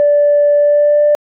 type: tone with pitch glide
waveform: sine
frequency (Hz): 583 to 591.1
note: D5 to D5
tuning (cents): -13 to +11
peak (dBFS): -6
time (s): 0-1.15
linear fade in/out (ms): 0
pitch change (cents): +24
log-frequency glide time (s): 0.56-1.04
effects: tanh soft clip ceiling -3 dBFS